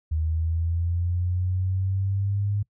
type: linear sweep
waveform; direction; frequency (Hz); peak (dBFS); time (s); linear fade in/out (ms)
sine; up; 77.9 to 102.9; -22; 0.11-2.63; 10
effects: noise-tail reverb RT60 0.1 s tail -23 dB re dry